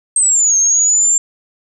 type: exponential two-way sweep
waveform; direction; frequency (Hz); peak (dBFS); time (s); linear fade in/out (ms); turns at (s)
sine; down then up; 8430 to 6380 to 7380; -9; 0.16-1.18; 2; 0.57
effects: none